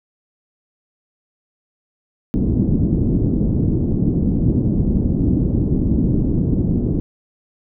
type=low-pass noise; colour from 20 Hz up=white; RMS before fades=-17 dBFS; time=2.34-7 s; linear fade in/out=0 ms; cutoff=280 Hz; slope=24 dB/octave; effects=none